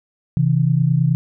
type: tone pair together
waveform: sine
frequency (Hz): 132.29 / 161.7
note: C3 / E3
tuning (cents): +19 / -33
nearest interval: minor third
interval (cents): 348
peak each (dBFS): -16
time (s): 0.37-1.15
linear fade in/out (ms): 0
effects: none